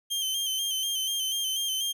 sawtooth tone with vibrato, 3136 Hz, G7, in tune, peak -24 dBFS, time 0.1-1.93 s, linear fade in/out 20 ms, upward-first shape square, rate 4.1 Hz, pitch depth 36 cents each way, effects none

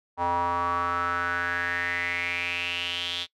square tone with band-pass filter sweep, 87.31 Hz, F2, in tune, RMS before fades -28 dBFS, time 0.17-3.27 s, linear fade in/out 50 ms, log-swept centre 890 to 3500 Hz, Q 6.2, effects noise-tail reverb RT60 0.1 s tail -22 dB re dry

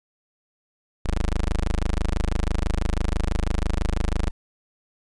20% pulse tone, 26.07 Hz, G#0, 8 cents sharp, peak -16 dBFS, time 1.05-4.31 s, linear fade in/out 10 ms, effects resampled to 22050 Hz + 9-bit

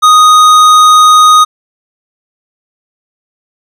sine tone with tanh clipping, 1244.5 Hz, D#6, in tune, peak -3 dBFS, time 0.02-1.45 s, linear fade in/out 20 ms, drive 15 dB, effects none

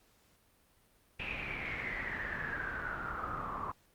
pink noise with low-pass filter sweep, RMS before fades -39 dBFS, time 1.19-3.72 s, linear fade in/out 10 ms, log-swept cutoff 2600 to 1100 Hz, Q 10, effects pink hiss -68 dBFS RMS until 3.94 s + Opus 48 kbps

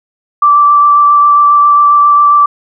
sine tone with vibrato, 1167 Hz, D6, 11 cents flat, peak -3 dBFS, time 0.42-2.46 s, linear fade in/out 5 ms, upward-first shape sine, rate 7.4 Hz, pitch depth 10 cents each way, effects none

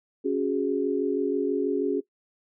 sine chord, C# suspended fourth, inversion none, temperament just, 277.2 / 369.6 / 415.8 Hz, C#4 / F#4 / G#4, 0 / -2 / +2 cents, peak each -27 dBFS, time 0.24-2.01 s, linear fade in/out 20 ms, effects noise-tail reverb RT60 0.1 s tail -18 dB re dry

